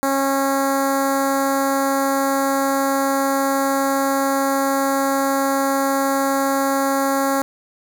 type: tone with notch filter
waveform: 10% pulse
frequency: 273.2 Hz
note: C#4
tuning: 25 cents flat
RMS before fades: -19 dBFS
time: 0.03-7.42 s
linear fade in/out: 0 ms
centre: 3100 Hz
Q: 0.55
effects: none